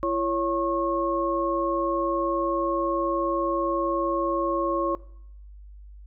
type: tone cluster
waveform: sine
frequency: 338.2 / 557 / 1087 Hz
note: E4 / C#5 / C#6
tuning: +44 / +8 / -34 cents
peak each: -27 dBFS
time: 0.03-4.95 s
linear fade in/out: 0 ms
effects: noise-tail reverb RT60 0.7 s tail -20 dB re dry + added 50 Hz sine -42 dBFS peak until 6.06 s